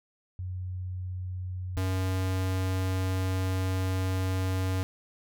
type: tone pair in turn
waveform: sine / square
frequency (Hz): 91.6 / 93.69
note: F#2 / F#2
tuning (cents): -17 / +22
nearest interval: unison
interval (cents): 39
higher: second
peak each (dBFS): -32 / -27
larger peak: second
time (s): 0.39-1.77 / 1.77-4.83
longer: second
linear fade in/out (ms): 0
effects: none